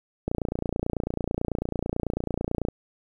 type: click train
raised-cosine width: 2 ms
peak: -13 dBFS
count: 71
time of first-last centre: 0.28-2.685 s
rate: 29.1 Hz
effects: 9-bit